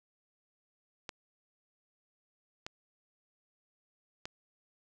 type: clicks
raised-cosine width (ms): 0.2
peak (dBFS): -22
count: 3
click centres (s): 1.092 / 2.665 / 4.255
effects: none